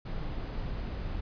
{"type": "noise", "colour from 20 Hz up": "brown", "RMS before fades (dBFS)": -35, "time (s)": [0.05, 1.21], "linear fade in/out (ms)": 10, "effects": ["resampled to 11025 Hz"]}